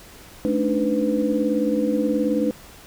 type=tone cluster; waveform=sine; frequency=216.6 / 285.8 / 304.5 / 499.5 Hz; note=A3 / D4 / D#4 / B4; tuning=-27 / -47 / -37 / +20 cents; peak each=-24 dBFS; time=0.45-2.51 s; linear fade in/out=0 ms; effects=pink hiss -45 dBFS RMS until 2.86 s